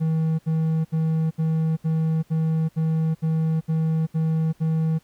triangle tone bursts, 160 Hz, D#3, 49 cents sharp, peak -17 dBFS, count 11, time 0-4.99 s, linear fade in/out 20 ms, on 390 ms, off 70 ms, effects pink hiss -60 dBFS RMS until 5.03 s

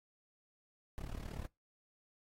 brown noise with amplitude modulation, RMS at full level -40 dBFS, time 0.98-1.46 s, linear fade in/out 0 ms, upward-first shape sine, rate 36.7 Hz, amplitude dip 90%, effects noise-tail reverb RT60 0.2 s tail -22 dB re dry + AAC 48 kbps

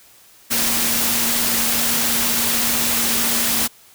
sine tone in noise, 233.1 Hz, A#3, in tune, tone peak -29 dBFS, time 0.5-3.68 s, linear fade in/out 20 ms, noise white, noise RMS -19 dBFS, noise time 0.5-3.68 s, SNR -13 dB, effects white hiss -49 dBFS RMS until 3.94 s

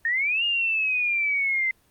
sine exponential two-way sweep, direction up then down, 1800 to 2850 to 2059 Hz, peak -21 dBFS, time 0.05-1.71 s, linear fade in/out 2 ms, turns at 0.44 s, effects pink hiss -62 dBFS RMS until 1.9 s + Opus 32 kbps

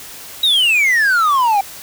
triangle exponential sweep, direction down, 3877 to 773 Hz, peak -9 dBFS, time 0.43-1.61 s, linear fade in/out 5 ms, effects white hiss -34 dBFS RMS until 1.82 s

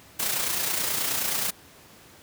white noise with amplitude modulation, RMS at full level -25 dBFS, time 0.19-1.51 s, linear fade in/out 10 ms, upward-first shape sine, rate 29.4 Hz, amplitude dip 45%, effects pink hiss -51 dBFS RMS until 2.22 s + high-pass 80 Hz 12 dB/octave

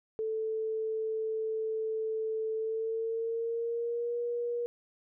sine tone with pitch glide, 440.1 to 477.2 Hz, A4 to A#4, 0 to +41 cents, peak -30 dBFS, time 0.19-4.66 s, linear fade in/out 0 ms, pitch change +141 cents, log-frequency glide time 2.55-4.18 s, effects none

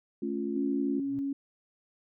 sine chord, A augmented, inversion none, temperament equal with one note detuned, 218.1 / 277.2 / 349.2 Hz, A3 / C#4 / E#4, -15 / 0 / 0 cents, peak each -34 / -34 / -34 dBFS, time 0.22-1 s, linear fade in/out 5 ms
sine tone, 277.2 Hz, C#4, in tune, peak -29 dBFS, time 0.56-1.33 s, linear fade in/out 5 ms
triangle tone with exponential growth, 126.5 Hz, B2, 42 cents sharp, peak -37 dBFS, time 0.94-1.19 s, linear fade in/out 0 ms, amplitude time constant 54 ms
effects none

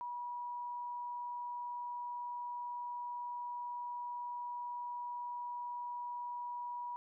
sine tone, 969 Hz, B5, 33 cents flat, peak -39 dBFS, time 0.01-6.96 s, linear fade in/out 0 ms, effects none

